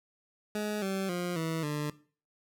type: tone with pitch steps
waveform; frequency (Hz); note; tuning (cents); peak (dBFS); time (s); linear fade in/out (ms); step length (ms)
20% pulse; 210.4 / 192.94 / 176.92 / 162.24 / 148.78; G#3 / G3 / F3 / E3 / D3; +23 / -27 / +23 / -27 / +23; -26; 0.55-1.9; 2; 270
effects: noise-tail reverb RT60 0.4 s tail -18 dB re dry